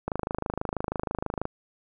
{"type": "click train", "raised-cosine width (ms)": 1, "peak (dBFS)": -14, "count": 37, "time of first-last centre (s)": [0.08, 1.454], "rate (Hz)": 26.2, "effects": []}